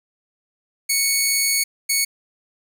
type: tone bursts at uneven times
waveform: 10% pulse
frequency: 2219 Hz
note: C#7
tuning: 1 cent sharp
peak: -8 dBFS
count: 2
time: 0.89-1.64 / 1.89-2.05 s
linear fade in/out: 10 ms
effects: none